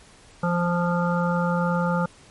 harmonic tone with a mistuned harmonic, 174.6 Hz, F3, in tune, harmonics 1 / 3 / 5 / 7 / 8, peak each -22 / -27 / -29 / -30 / -31 dBFS, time 0.43-2.06 s, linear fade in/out 5 ms, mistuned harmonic 1, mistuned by -17 cents, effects pink hiss -51 dBFS RMS until 2.3 s + MP3 48 kbps

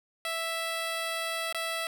10% pulse tone with dropouts, 659.3 Hz, E5, in tune, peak -22 dBFS, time 0.25-1.87 s, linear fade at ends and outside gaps 1 ms, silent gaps 1.526-1.546 s, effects none

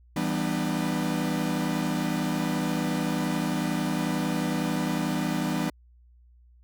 45% pulse chord, E minor seventh, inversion none, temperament equal with one note detuned, 164.81 / 196 / 246.9 / 300.9 Hz, E3 / G3 / B3 / D4, 0 / 0 / 0 / +42 cents, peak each -31 dBFS, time 0.16-5.7 s, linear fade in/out 5 ms, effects added 60 Hz sine -53 dBFS peak until 6.63 s

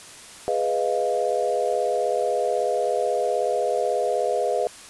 sine chord, F half-diminished seventh, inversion first, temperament equal, 415.3 / 493.9 / 622.3 / 698.5 Hz, Ab4 / Cb5 / Eb5 / F5, 0 / 0 / 0 / 0 cents, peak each -27 / -25 / -26 / -26 dBFS, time 0.48-4.67 s, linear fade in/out 0 ms, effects white hiss -43 dBFS RMS until 4.89 s + resampled to 24000 Hz

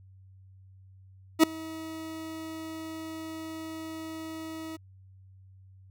40% pulse tone with ADSR envelope, 320.1 Hz, D#4, 49 cents sharp, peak -12 dBFS, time 1.39-4.77 s, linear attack 44 ms, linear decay 4 ms, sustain -24 dB, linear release 15 ms, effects added 95 Hz sine -51 dBFS peak until 5.9 s

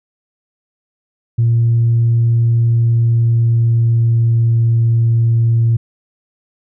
sine tone with pitch glide, 116.54 to 115.47 Hz, A#2 to A#2, 0 to -16 cents, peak -8 dBFS, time 1.38-5.77 s, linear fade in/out 10 ms, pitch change -16 cents, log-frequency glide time 2.62-4.65 s, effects tanh soft clip ceiling -6 dBFS

